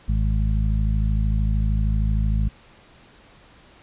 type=harmonic tone; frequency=53.1 Hz; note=G#1; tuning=39 cents sharp; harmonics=1 / 2 / 3 / 4; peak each=-19 / -25 / -29 / -31 dBFS; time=0.08-2.49 s; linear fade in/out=10 ms; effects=pink hiss -51 dBFS RMS until 3.82 s + resampled to 8000 Hz